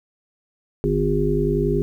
harmonic tone, 50.7 Hz, G#1, 41 cents flat, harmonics 1 / 3 / 5 / 7 / 8, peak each -25 / -23 / -26 / -24 / -22 dBFS, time 0.84-1.82 s, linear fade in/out 0 ms, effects 9-bit

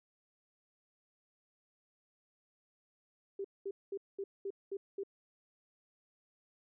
sine tone bursts, 394.2 Hz, G4, 10 cents sharp, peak -36 dBFS, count 7, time 3.39-5.035 s, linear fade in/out 5 ms, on 55 ms, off 210 ms, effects none

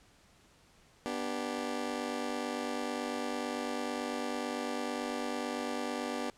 20% pulse chord, G major, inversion first, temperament just, 245 / 294 / 392 Hz, B3 / D4 / G4, -14 / +2 / 0 cents, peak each -32 / -34 / -36 dBFS, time 1.06-6.3 s, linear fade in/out 0 ms, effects pink hiss -63 dBFS RMS until 6.37 s + low-pass 9000 Hz 12 dB/octave

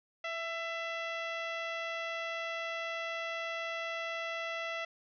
harmonic tone with a mistuned harmonic, 668 Hz, E5, 23 cents sharp, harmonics 1 / 2 / 3 / 4 / 5 / 6 / 7 / 8 / 9, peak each -40 / -42 / -40 / -43 / -47 / -57 / -59 / -60 / -60 dBFS, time 0.24-4.85 s, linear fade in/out 5 ms, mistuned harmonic 1, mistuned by -16 cents, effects none

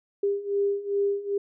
sine beating tone pair, 400 / 402.5 Hz, G4 / G4, +35 / +46 cents, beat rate 2.5 Hz, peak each -28 / -25 dBFS, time 0.23-1.38 s, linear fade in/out 5 ms, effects none

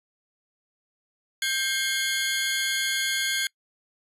25% pulse tone cluster, 1581 / 2141 / 3377 Hz, G6 / C7 / G#7, +14 / +39 / +28 cents, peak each -24 / -25 / -26 dBFS, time 1.42-3.47 s, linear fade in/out 2 ms, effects noise-tail reverb RT60 0.1 s tail -26 dB re dry + resampled to 32000 Hz

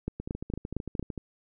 two click trains, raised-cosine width 3 ms, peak -22 / -17 dBFS, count 14 / 5, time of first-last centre 0.2-1.177 / 0.08-0.995 s, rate 13.3 / 4.37 Hz, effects none

